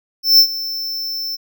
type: tone with ADSR envelope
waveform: square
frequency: 5330 Hz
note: E8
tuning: 18 cents sharp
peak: -5 dBFS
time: 0.23-1.37 s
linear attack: 160 ms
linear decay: 77 ms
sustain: -17 dB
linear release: 24 ms
effects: none